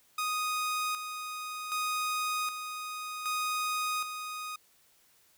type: tone with tremolo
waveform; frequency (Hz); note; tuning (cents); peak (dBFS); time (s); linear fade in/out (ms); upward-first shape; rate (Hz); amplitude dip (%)
sawtooth; 1244.5; D#6; 0; -26; 0.18-4.56; 5; square; 0.65; 55
effects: white hiss -65 dBFS RMS until 5.37 s